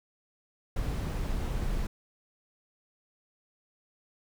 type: noise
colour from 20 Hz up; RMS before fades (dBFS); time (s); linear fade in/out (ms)
brown; -31; 0.76-1.87; 5
effects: none